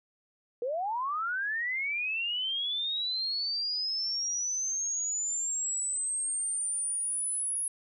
sine linear sweep, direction up, 460 to 10548 Hz, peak -29 dBFS, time 0.62-7.68 s, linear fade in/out 2 ms, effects none

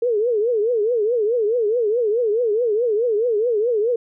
sine tone with vibrato, 451.1 Hz, A4, 43 cents sharp, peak -16 dBFS, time 0.02-3.96 s, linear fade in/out 5 ms, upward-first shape triangle, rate 4.7 Hz, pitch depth 200 cents each way, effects none

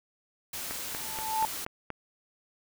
white noise, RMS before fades -37 dBFS, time 0.53-1.65 s, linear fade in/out 5 ms
click train, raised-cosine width 0.5 ms, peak -20 dBFS, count 6, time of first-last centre 0.71-1.903 s, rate 4.19 Hz
sine tone with exponential growth, 880 Hz, A5, in tune, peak -22 dBFS, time 0.8-1.45 s, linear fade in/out 0 ms, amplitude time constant 140 ms
effects none

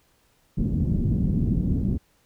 white low-pass noise, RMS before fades -23 dBFS, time 0.57-1.98 s, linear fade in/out 10 ms, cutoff 230 Hz, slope 24 dB/octave, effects pink hiss -64 dBFS RMS until 2.25 s

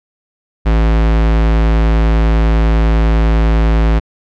square tone, 55 Hz, A1, in tune, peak -9 dBFS, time 0.65-4 s, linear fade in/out 20 ms, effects low-pass 3000 Hz 12 dB/octave

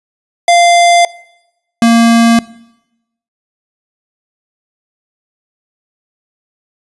square tone pair in turn, 693 / 231.3 Hz, F5 / A#3, -14 / -13 cents, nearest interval octave + perfect fifth, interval 1899 cents, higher first, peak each -5 dBFS, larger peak neither, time 0.48-1.05 / 1.82-2.39 s, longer neither, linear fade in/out 2 ms, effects noise-tail reverb RT60 0.9 s tail -21 dB re dry + resampled to 24000 Hz

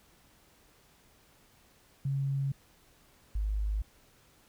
sine tone pair in turn, 137.6 / 51.8 Hz, C#3 / G#1, -12 / -4 cents, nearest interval octave + perfect fourth, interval 1692 cents, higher first, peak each -28 dBFS, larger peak neither, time 2.05-2.52 / 3.35-3.82 s, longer neither, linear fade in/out 5 ms, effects pink hiss -63 dBFS RMS until 4.48 s

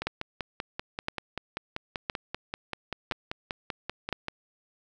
two click trains, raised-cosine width 0.3 ms, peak -12 / -16 dBFS, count 5 / 23, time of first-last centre 0.07-4.127 / 0.02-4.284 s, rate 0.986 / 5.16 Hz, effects none

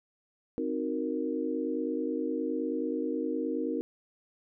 sine chord, C half-diminished seventh, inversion none, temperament equal, 261.6 / 311.1 / 370 / 466.2 Hz, C4 / Eb4 / Gb4 / Bb4, 0 / 0 / 0 / 0 cents, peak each -34 / -33 / -38 / -34 dBFS, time 0.58-3.81 s, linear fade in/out 0 ms, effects none

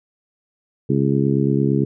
harmonic tone, 68.8 Hz, C#2, 12 cents flat, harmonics 2 / 3 / 4 / 5 / 6, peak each -19 / -21 / -22 / -23 / -24 dBFS, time 0.89-1.85 s, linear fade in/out 10 ms, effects none

